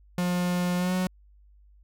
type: tone with pitch glide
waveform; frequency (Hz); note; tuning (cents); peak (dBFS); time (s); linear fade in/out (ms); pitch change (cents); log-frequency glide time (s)
45% pulse; 178 to 183.96; F3 to F#3; +33 to -10; -24; 0.18-1.07; 2; +57; 0.77-0.94
effects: added 50 Hz sine -53 dBFS peak until 1.83 s